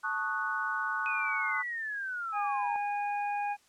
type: chord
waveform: sine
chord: D# half-diminished seventh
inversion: second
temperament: equal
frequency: 880 / 1108.7 / 1244.5 / 1480 Hz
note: A5 / C#6 / D#6 / F#6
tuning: 0 / 0 / 0 / 0 cents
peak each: -38 / -36 / -38 / -32 dBFS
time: 0.03-1.63 s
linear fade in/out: 20 ms
type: linear sweep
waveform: sine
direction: down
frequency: 2522 to 878 Hz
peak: -33 dBFS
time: 1.06-2.76 s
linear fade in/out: 0 ms
type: harmonic tone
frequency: 820 Hz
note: G#5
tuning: 22 cents flat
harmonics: 1 / 2 / 3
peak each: -30 / -42 / -41 dBFS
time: 2.32-3.57 s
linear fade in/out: 50 ms
effects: white hiss -65 dBFS RMS until 3.68 s + low-pass 9000 Hz 12 dB/octave